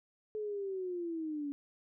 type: linear sweep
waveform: sine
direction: down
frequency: 432 to 280.6 Hz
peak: -35 dBFS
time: 0.35-1.52 s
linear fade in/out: 0 ms
effects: none